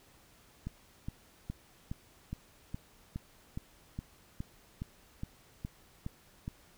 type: click train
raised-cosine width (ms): 5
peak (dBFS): -25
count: 15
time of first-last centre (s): 0.67-6.479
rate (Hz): 2.41
effects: pink hiss -62 dBFS RMS until 6.77 s